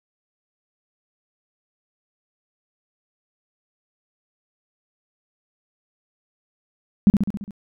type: tone with echo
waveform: sine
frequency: 202.7 Hz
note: G#3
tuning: 42 cents flat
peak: -8 dBFS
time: 7.07-7.1 s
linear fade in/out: 0 ms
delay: 68 ms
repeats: 6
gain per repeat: -4 dB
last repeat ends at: 7.508 s
effects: none